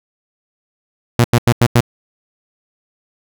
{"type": "tone bursts", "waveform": "sawtooth", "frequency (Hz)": 119.3, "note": "A#2", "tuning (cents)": 41, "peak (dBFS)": -4, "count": 5, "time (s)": [1.19, 1.806], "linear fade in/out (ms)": 0, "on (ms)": 52, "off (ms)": 89, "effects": []}